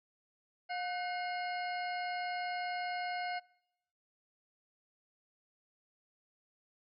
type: harmonic tone with a mistuned harmonic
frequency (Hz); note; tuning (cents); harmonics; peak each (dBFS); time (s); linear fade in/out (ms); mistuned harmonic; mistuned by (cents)
715; F5; +41; 1 / 2 / 3 / 4 / 6 / 7; -37 / -44 / -43 / -51 / -49 / -56; 0.69-3.4; 20; 2; +89
effects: noise-tail reverb RT60 0.8 s tail -23 dB re dry